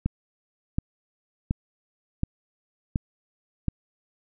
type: click train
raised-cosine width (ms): 5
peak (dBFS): -11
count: 6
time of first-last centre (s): 0.06-3.683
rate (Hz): 1.38
effects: none